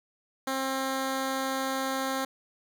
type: tone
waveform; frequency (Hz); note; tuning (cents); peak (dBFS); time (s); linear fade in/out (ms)
10% pulse; 266.2; C4; +30; -20; 0.47-2.25; 5
effects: none